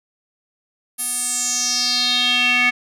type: tone with band-pass filter sweep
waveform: square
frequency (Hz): 246.8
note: B3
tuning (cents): -1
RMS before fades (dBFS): -19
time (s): 0.98-2.71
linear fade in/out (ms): 20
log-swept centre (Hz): 11000 to 2200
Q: 5.1
effects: none